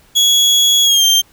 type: tone with pitch glide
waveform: 30% pulse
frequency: 3349 to 3163 Hz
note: G#7 to G7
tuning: +14 to +15 cents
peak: -6 dBFS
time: 0.15-1.22 s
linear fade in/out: 20 ms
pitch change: -99 cents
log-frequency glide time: 0.83-1.04 s
effects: pink hiss -50 dBFS RMS until 1.32 s